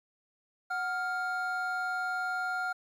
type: tone pair together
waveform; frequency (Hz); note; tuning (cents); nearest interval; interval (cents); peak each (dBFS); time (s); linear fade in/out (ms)
triangle; 739.9 / 1400; F#5 / F6; 0 / +4; major seventh; 1104; -33 / -30; 0.7-2.73; 10
effects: 11-bit

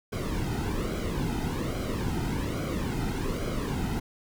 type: noise with flanger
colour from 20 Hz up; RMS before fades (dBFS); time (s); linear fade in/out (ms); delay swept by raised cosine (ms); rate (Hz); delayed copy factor
brown; -30; 0.12-4; 10; 1.1 to 1.79; 1.2; -0.7
effects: none

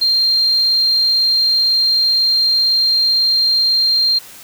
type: tone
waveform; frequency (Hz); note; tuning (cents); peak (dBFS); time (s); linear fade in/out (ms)
sine; 4186; C8; 0; -11; 0.01-4.19; 10
effects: white hiss -38 dBFS RMS until 4.43 s

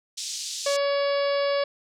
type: band-pass noise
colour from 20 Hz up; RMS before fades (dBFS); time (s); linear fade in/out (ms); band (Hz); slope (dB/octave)
pink; -33; 0.17-0.77; 10; 4000 to 7400; 24
type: harmonic tone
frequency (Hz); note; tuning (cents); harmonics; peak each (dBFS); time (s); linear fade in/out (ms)
564; C#5; +30; 1 / 2 / 3 / 4 / 5 / 6 / 7 / 8 / 9; -22 / -32 / -36 / -37 / -40 / -39 / -42 / -39 / -40; 0.66-1.64; 5
effects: none

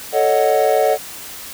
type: chord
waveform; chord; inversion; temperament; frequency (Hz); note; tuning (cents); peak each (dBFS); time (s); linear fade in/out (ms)
triangle; D# half-diminished seventh; second; equal; 440 / 554.4 / 622.3 / 740; A4 / C#5 / D#5 / F#5; 0 / 0 / 0 / 0; -16; 0.12-0.98; 50
effects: white hiss -33 dBFS RMS until 1.53 s

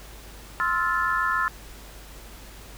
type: chord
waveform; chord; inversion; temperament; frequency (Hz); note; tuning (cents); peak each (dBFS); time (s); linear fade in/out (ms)
sine; F major seventh; second; just; 1047.7 / 1309.6 / 1396.9 / 1746.1; C6 / E6 / F6 / A6; +2 / -12 / 0 / -14; -27; 0.6-1.48; 0
effects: added 50 Hz sine -44 dBFS peak until 2.77 s + pink hiss -46 dBFS RMS until 2.77 s

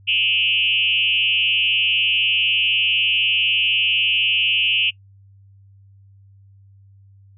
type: tone with frequency modulation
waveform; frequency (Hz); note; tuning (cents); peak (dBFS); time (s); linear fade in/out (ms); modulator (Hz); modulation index
sine; 2794; F7; 0; -15; 0.07-4.91; 20; 204; 1.4
effects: noise-tail reverb RT60 0.1 s tail -24 dB re dry + added 98 Hz sine -46 dBFS peak until 7.37 s

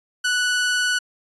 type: tone with vibrato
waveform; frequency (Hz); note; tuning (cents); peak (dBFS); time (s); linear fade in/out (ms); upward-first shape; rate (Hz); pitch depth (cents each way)
sawtooth; 1480; F#6; 0; -15; 0.24-0.99; 10; triangle; 20; 19
effects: resampled to 22050 Hz

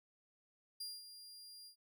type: tone with ADSR envelope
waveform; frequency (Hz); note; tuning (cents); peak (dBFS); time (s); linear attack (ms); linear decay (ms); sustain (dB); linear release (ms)
sawtooth; 4800; D8; +37; -39; 0.8-1.76; 8; 210; -11; 96
effects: none

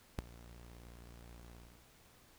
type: tone with ADSR envelope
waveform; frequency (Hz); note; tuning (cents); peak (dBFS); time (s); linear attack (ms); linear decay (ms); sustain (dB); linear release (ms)
sawtooth; 58.8; A#1; +16; -29; 0.18-1.88; 8; 17; -20; 330
effects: pink hiss -64 dBFS RMS until 2.38 s

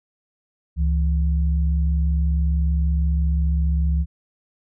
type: tone pair together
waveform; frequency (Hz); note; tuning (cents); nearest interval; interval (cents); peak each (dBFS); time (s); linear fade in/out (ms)
sine; 69.8 / 164.81; C#2 / E3; +13 / 0; octave + minor third; 1487; -17 / -26; 0.76-4.06; 50
effects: none

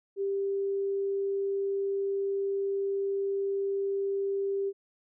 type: tone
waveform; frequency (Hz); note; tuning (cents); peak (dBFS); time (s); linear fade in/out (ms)
sine; 394.6; G4; +11; -27; 0.16-4.73; 50
effects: none

